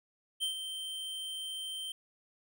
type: tone with ADSR envelope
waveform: square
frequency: 3123 Hz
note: G7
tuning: 7 cents flat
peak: -30 dBFS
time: 0.4-1.92 s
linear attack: 31 ms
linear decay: 110 ms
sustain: -8 dB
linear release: 3 ms
effects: none